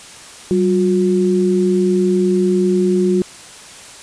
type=tone pair together; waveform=sine; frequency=191 / 360.6 Hz; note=G3 / F#4; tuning=-45 / -45 cents; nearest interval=major seventh; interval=1100 cents; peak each=-15 / -14 dBFS; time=0.51-3.22 s; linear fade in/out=0 ms; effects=white hiss -37 dBFS RMS until 4.02 s + resampled to 22050 Hz